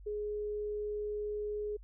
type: tone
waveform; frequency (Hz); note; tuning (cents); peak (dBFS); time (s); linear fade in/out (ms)
sine; 418.4; G#4; +13; -34; 0.06-1.77; 10
effects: added 48 Hz sine -49 dBFS peak until 1.83 s